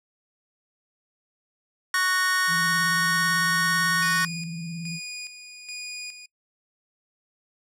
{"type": "chord", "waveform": "45% pulse", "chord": "F# major", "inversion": "second", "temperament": "just", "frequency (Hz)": [1110, 1480, 1850], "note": ["C#6", "F#6", "A#6"], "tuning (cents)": [2, 0, -14], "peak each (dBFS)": [-27, -26, -24], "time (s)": [1.94, 4.25], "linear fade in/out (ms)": 2}
{"type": "tone with vibrato", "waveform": "sine", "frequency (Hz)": 167.4, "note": "E3", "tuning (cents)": 27, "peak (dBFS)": -31, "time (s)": [2.47, 5], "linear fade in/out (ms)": 50, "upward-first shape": "square", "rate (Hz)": 18, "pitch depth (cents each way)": 45}
{"type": "tone with tremolo", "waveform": "20% pulse", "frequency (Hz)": 2460, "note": "D#7", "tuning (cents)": -20, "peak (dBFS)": -28, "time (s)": [4.02, 6.26], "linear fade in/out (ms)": 5, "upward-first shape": "square", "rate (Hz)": 1.2, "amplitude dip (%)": 60}
{"effects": ["noise-tail reverb RT60 0.1 s tail -24 dB re dry", "low-pass 12000 Hz 12 dB/octave"]}